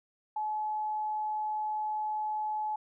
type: tone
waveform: sine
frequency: 855 Hz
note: A5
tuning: 50 cents flat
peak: -30 dBFS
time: 0.36-2.76 s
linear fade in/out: 5 ms
effects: none